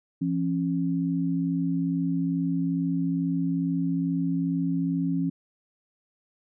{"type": "tone pair together", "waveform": "sine", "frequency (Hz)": [170.27, 272.6], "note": ["F3", "C#4"], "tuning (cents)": [-44, -29], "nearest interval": "minor sixth", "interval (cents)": 815, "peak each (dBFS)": -26, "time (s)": [0.21, 5.3], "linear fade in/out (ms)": 10, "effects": []}